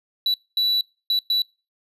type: tone bursts at uneven times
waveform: triangle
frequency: 3946 Hz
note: B7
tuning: 2 cents flat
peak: -16 dBFS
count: 4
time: 0.26-0.34 / 0.57-0.81 / 1.1-1.19 / 1.3-1.42 s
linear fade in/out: 2 ms
effects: noise-tail reverb RT60 0.3 s tail -24 dB re dry + resampled to 32000 Hz